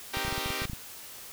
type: chord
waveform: 5% pulse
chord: C minor seventh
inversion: none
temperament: equal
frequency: 261.6 / 311.1 / 392 / 466.2 Hz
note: C4 / Eb4 / G4 / Bb4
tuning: 0 / 0 / 0 / 0 cents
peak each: -27 / -27 / -23 / -27 dBFS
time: 0.13-0.66 s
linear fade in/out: 10 ms
type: clicks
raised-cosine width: 5 ms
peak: -24 dBFS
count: 11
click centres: 0.171 / 0.25 / 0.281 / 0.326 / 0.38 / 0.46 / 0.504 / 0.62 / 0.653 / 0.698 / 0.733 s
effects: white hiss -45 dBFS RMS until 1.32 s